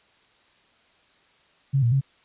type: tone with pitch steps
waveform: sine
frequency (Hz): 136.9 / 118 / 135.9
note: C#3 / A#2 / C#3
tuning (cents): -21 / +22 / -34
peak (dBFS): -17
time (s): 1.73-2.012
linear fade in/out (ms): 20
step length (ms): 94
effects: white hiss -60 dBFS RMS until 2.24 s + resampled to 8000 Hz